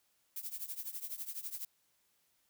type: noise with tremolo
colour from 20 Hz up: violet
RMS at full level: -39 dBFS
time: 0.36-1.65 s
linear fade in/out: 2 ms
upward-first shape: triangle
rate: 12 Hz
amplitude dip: 90%
effects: white hiss -75 dBFS RMS until 2.49 s